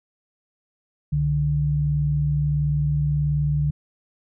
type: tone pair together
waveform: sine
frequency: 65.41 / 146.84 Hz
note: C2 / D3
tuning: 0 / 0 cents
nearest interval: octave + major second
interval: 1400 cents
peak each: -27 / -19 dBFS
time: 1.12-3.71 s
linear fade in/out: 10 ms
effects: none